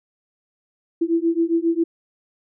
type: beating tone pair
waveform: sine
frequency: 329.6 / 337 Hz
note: E4 / E4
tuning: 0 / +38 cents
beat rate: 7.4 Hz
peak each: -20 dBFS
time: 1.01-1.84 s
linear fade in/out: 10 ms
effects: none